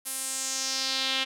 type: tone with band-pass filter sweep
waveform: sawtooth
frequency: 264.9 Hz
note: C4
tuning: 22 cents sharp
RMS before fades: -30 dBFS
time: 0.05-1.25 s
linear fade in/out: 20 ms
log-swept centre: 11000 to 3100 Hz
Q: 2.7
effects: none